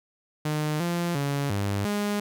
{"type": "tone with pitch steps", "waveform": "sawtooth", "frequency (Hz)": [152, 172.6, 141.4, 100.5, 205.9], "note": ["D#3", "F3", "C#3", "G2", "G#3"], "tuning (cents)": [-40, -20, 35, 44, -15], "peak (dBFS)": -21, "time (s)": [0.45, 2.2], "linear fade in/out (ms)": 5, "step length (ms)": 350, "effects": []}